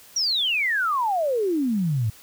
sine exponential sweep, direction down, 5820 to 102.8 Hz, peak -20 dBFS, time 0.16-2.1 s, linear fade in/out 5 ms, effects white hiss -49 dBFS RMS until 2.22 s

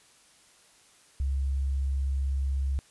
sine tone, 68 Hz, C#2, 33 cents flat, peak -25 dBFS, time 1.2-2.79 s, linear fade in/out 0 ms, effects white hiss -59 dBFS RMS until 2.9 s + resampled to 24000 Hz

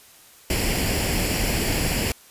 pink noise with comb filter, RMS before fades -23 dBFS, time 0.5-2.12 s, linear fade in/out 2 ms, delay 0.4 ms, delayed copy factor +0.6, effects white hiss -50 dBFS RMS until 2.3 s + resampled to 32000 Hz

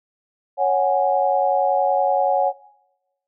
sine chord, C# suspended fourth, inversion none, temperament equal, 554.4 / 740 / 830.6 Hz, C#5 / F#5 / G#5, 0 / 0 / 0 cents, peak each -20 / -19 / -21 dBFS, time 0.57-2.53 s, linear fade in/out 50 ms, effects noise-tail reverb RT60 1.0 s tail -21 dB re dry

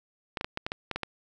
clicks, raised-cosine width 0.3 ms, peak -15 dBFS, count 9, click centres 0.372 / 0.411 / 0.445 / 0.574 / 0.665 / 0.719 / 0.913 / 0.96 / 1.033 s, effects none

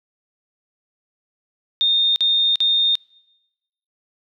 sine tone bursts, 3656 Hz, A#7, 34 cents flat, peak -14 dBFS, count 3, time 1.81-2.954 s, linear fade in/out 0 ms, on 350 ms, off 47 ms, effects noise-tail reverb RT60 1.0 s tail -26 dB re dry

